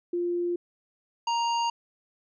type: tone pair in turn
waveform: sine / square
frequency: 349.2 / 935.2 Hz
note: F4 / A#5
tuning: 0 / +5 cents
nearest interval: octave + perfect fourth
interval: 1705 cents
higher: second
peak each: -25 dBFS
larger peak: neither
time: 0.13-0.56 / 1.27-1.7 s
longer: neither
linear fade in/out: 5 ms
effects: resampled to 16000 Hz